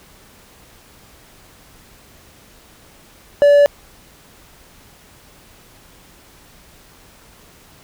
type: tone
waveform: triangle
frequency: 576 Hz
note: D5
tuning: 34 cents flat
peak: -5 dBFS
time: 3.42-3.66 s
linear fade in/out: 0 ms
effects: pink hiss -47 dBFS RMS until 7.83 s